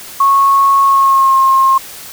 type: tone with pitch glide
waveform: sine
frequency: 1100 to 1069.3 Hz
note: C#6 to C6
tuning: -14 to +37 cents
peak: -6 dBFS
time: 0.2-1.78 s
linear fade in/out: 5 ms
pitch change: -49 cents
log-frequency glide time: 0.82-1.37 s
effects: white hiss -31 dBFS RMS until 2.12 s